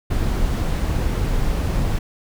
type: noise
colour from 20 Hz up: brown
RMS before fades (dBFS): -20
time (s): 0.1-1.99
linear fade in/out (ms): 10
effects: none